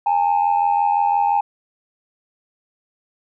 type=tone pair together; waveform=sine; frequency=815.2 / 901 Hz; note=G#5 / A5; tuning=-32 / +41 cents; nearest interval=major second; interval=173 cents; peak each=-15 / -18 dBFS; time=0.06-1.41 s; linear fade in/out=5 ms; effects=tanh soft clip ceiling -10 dBFS